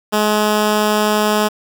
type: tone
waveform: 10% pulse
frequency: 211.6 Hz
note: G#3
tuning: 33 cents sharp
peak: -5 dBFS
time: 0.12-1.49 s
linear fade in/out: 20 ms
effects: 7-bit